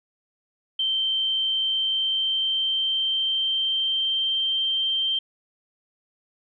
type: tone with pitch glide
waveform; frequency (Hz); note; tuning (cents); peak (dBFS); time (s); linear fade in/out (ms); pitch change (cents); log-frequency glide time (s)
sine; 3122 to 3142; G7 to G7; -8 to +3; -21; 0.79-5.19; 5; +11; 1.58-4.51
effects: none